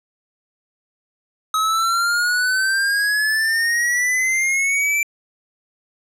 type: exponential sweep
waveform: square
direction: up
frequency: 1272 to 2349 Hz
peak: -17 dBFS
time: 1.54-5.03 s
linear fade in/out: 2 ms
effects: low-pass 12000 Hz 12 dB/octave